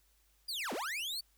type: linear two-way sweep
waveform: 40% pulse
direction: down then up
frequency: 4978 to 200 to 4592 Hz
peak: -35 dBFS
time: 0.48-1.21 s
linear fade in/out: 10 ms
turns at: 0.73 s
effects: added 51 Hz sine -70 dBFS peak until 1.37 s + white hiss -72 dBFS RMS until 1.37 s